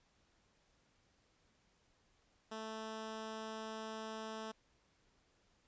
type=tone; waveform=10% pulse; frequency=220 Hz; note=A3; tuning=in tune; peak=-35 dBFS; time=2.51-4.52 s; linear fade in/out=10 ms; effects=pink hiss -74 dBFS RMS until 5.67 s + resampled to 16000 Hz